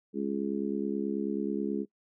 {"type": "harmonic tone", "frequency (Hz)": 69.3, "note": "C#2", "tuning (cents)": 0, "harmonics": [3, 4, 5, 6], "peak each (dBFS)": [-33, -34, -35, -36], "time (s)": [0.13, 1.86], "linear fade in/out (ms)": 50, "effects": ["noise-tail reverb RT60 0.1 s tail -22 dB re dry"]}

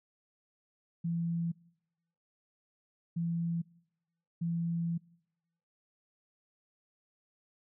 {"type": "tone bursts at uneven times", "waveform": "sine", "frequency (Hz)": 168.5, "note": "E3", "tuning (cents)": 38, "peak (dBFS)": -30, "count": 3, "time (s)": [[1.04, 1.52], [3.16, 3.62], [4.41, 4.98]], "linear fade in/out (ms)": 10, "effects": ["noise-tail reverb RT60 0.9 s tail -25 dB re dry"]}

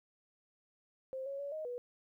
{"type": "tone with pitch steps", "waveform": "sine", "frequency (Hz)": [526, 553, 566, 624, 489], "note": ["C5", "C#5", "C#5", "D#5", "B4"], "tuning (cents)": [9, -4, 36, 5, -17], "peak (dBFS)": -38, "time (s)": [1.13, 1.78], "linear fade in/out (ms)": 0, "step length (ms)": 130, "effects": ["13-bit"]}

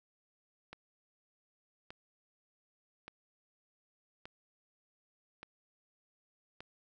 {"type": "click train", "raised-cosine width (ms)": 0.3, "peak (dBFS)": -30, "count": 6, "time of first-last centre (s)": [0.73, 6.605], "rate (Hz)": 0.851, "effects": []}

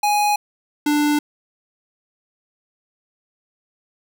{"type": "tone pair in turn", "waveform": "square", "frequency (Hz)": [830.6, 295.4], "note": ["G#5", "D4"], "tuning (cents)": [0, 10], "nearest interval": "octave + tritone", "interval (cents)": 1790, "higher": "first", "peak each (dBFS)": -16, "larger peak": "neither", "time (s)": [[0.03, 0.36], [0.86, 1.19]], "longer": "neither", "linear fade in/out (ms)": 5, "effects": []}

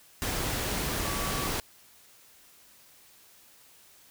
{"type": "tone in noise", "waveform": "sine", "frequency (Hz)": 1142, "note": "D6", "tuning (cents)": -49, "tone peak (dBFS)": -37, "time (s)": [1.05, 1.47], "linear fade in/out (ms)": 0, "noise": "pink", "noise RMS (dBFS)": -31, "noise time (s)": [0.22, 1.6], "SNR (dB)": -9, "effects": ["white hiss -57 dBFS RMS until 4.1 s"]}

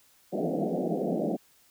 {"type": "band-pass noise", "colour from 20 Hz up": "pink", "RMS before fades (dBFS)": -29, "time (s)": [0.32, 1.37], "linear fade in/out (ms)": 20, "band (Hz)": [160, 740], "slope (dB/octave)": 96, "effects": ["white hiss -62 dBFS RMS until 1.7 s"]}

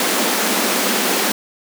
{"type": "high-pass noise", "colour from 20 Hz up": "pink", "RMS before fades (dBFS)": -18, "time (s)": [0, 1.32], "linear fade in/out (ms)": 2, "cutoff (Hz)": 190, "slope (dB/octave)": 96, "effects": []}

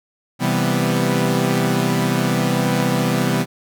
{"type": "chord", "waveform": "sawtooth", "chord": "C major seventh", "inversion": "none", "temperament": "equal", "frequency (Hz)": [130.81, 164.81, 196, 246.9], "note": ["C3", "E3", "G3", "B3"], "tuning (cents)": [0, 0, 0, 0], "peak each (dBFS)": -18, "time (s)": [0.39, 3.46], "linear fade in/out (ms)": 50, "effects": []}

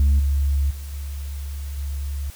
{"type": "tone with level steps", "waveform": "sine", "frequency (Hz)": 70.2, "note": "C#2", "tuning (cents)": 22, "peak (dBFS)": [-11, -16, -30, -27, -24], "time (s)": [0, 2.3], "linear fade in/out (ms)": 0, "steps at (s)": [0.19, 0.7, 0.92, 1.77], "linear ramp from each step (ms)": 10, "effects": ["tanh soft clip ceiling -12 dBFS", "white hiss -45 dBFS RMS until 2.35 s"]}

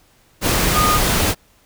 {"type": "tone in noise", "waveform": "sine", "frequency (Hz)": 1228, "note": "D#6", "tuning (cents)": -23, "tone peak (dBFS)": -15, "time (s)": [0.73, 1], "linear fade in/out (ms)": 50, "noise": "pink", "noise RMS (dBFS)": -17, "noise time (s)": [0.41, 1.35], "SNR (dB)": -1, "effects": ["pink hiss -55 dBFS RMS until 1.65 s"]}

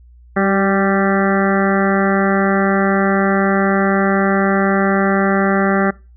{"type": "harmonic tone with a mistuned harmonic", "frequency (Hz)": 196, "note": "G3", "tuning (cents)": 0, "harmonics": [1, 2, 3, 4, 6, 7, 8, 9, 10], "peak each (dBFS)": [-16, -19, -21, -22, -24, -24, -25, -26, -26], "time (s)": [0.36, 5.91], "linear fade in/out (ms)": 10, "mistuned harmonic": 2, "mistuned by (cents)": -25, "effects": ["noise-tail reverb RT60 0.3 s tail -23 dB re dry", "added 60 Hz sine -41 dBFS peak until 6.16 s"]}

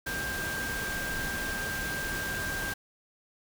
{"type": "tone in noise", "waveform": "sine", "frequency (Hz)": 1587, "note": "G6", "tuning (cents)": 21, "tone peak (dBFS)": -33, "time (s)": [0.06, 2.74], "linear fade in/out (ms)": 10, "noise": "pink", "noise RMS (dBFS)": -36, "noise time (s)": [0.06, 2.74], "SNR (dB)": 0, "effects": []}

